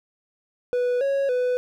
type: tone with pitch steps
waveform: triangle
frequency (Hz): 492.4 / 552 / 497.9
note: B4 / C#5 / B4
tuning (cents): -5 / -7 / +14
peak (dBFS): -18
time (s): 0.73-1.57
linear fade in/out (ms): 0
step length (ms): 280
effects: none